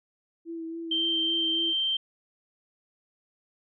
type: tone with vibrato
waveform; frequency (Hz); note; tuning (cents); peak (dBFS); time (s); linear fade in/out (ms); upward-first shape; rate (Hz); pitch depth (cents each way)
sine; 329.6; E4; 0; -33; 0.45-1.74; 50; sine; 3.6; 22
type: tone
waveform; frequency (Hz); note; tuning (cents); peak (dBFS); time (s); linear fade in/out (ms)
sine; 3136; G7; 0; -24; 0.91-1.97; 5
effects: none